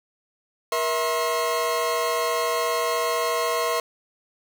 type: tone cluster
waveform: 40% pulse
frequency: 474.9 / 652 / 1070 Hz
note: A#4 / E5 / C6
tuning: +32 / -19 / +38 cents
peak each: -26 / -26 / -25 dBFS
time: 0.72-3.8 s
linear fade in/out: 2 ms
effects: none